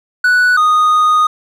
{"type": "tone pair in turn", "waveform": "triangle", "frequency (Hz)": [1480, 1238.3], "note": ["F#6", "D#6"], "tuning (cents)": [0, -9], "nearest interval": "minor third", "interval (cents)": 309, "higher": "first", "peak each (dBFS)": -6, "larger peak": "neither", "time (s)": [[0.24, 0.57], [0.57, 1.27]], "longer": "second", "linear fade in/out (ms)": 5, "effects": []}